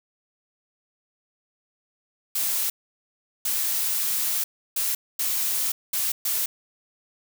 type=noise bursts at uneven times; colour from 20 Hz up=blue; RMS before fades=-25 dBFS; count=6; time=2.35-2.7 / 3.45-4.44 / 4.76-4.95 / 5.19-5.72 / 5.93-6.12 / 6.25-6.46 s; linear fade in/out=5 ms; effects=none